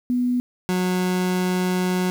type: tone pair in turn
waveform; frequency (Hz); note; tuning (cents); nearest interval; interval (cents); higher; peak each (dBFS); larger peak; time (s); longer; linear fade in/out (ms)
sine / 30% pulse; 246.9 / 182.63; B3 / F#3; 0 / -22; perfect fourth; 522; first; -18 / -17; second; 0.1-0.4 / 0.69-2.1; second; 0
effects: 8-bit